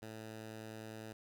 10% pulse tone, 110 Hz, A2, in tune, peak -38 dBFS, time 0.02-1.13 s, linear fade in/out 5 ms, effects none

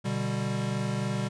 square chord, G major, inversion first, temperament equal, 123.47 / 146.83 / 196 Hz, B2 / D3 / G3, 0 / 0 / 0 cents, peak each -32 / -35 / -32 dBFS, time 0.04-1.29 s, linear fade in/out 20 ms, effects resampled to 22050 Hz

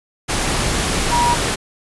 sine tone in noise, 957 Hz, A#5, 45 cents sharp, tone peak -14 dBFS, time 1.11-1.35 s, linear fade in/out 20 ms, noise pink, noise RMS -19 dBFS, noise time 0.28-1.56 s, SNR +2 dB, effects resampled to 24000 Hz

